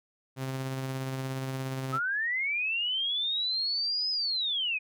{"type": "tone with tremolo", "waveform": "sawtooth", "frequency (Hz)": 132.4, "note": "C3", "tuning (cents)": 21, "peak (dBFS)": -27, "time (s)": [0.36, 2], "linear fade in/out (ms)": 50, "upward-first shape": "sine", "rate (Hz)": 17, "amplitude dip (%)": 25}
{"type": "linear two-way sweep", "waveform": "sine", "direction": "up then down", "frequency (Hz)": [1261, 5100, 2437], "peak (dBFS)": -27, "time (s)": [1.92, 4.79], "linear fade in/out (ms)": 20, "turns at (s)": 4.1}
{"effects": []}